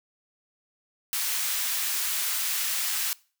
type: high-pass noise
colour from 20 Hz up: white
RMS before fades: -28 dBFS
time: 1.13-3.13 s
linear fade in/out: 0 ms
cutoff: 1300 Hz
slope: 12 dB/octave
effects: noise-tail reverb RT60 0.4 s tail -23 dB re dry